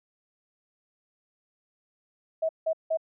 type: tone bursts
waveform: sine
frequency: 643 Hz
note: E5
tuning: 43 cents flat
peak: -23 dBFS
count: 3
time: 2.42-2.973 s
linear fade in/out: 10 ms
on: 71 ms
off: 170 ms
effects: none